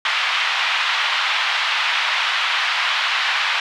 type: band-pass noise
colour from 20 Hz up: white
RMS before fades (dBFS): -20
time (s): 0.05-3.6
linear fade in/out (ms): 2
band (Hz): 900 to 3400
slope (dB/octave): 24
effects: none